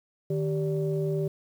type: tone cluster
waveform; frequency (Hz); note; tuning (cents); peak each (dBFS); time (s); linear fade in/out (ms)
sine; 153.7 / 390.9 / 581; D#3 / G4 / D5; -21 / -5 / -19; -27 / -28 / -36; 0.3-1.28; 5
effects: tanh soft clip ceiling -16 dBFS + 9-bit